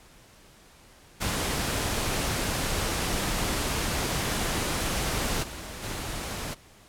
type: noise with level steps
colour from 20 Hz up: pink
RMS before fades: -28 / -39 / -34 dBFS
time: 1.2-6.55 s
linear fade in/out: 20 ms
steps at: 5.42 / 5.82 s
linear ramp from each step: 20 ms
effects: pink hiss -54 dBFS RMS until 6.88 s + low-pass 12000 Hz 12 dB/octave